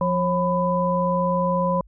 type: tone cluster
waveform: sine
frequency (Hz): 175.5 / 541 / 999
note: F3 / C#5 / B5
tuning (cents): +9 / -42 / +20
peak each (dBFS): -23 / -23 / -23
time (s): 0.01-1.81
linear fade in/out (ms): 2
effects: added 50 Hz sine -47 dBFS peak until 1.87 s